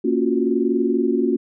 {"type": "chord", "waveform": "sine", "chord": "Gb major seventh", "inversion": "first", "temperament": "equal", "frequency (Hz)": [233.1, 277.2, 349.2, 370], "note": ["Bb3", "Db4", "F4", "Gb4"], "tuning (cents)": [0, 0, 0, 0], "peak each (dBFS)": -22, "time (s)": [0.04, 1.37], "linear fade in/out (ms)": 10, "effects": []}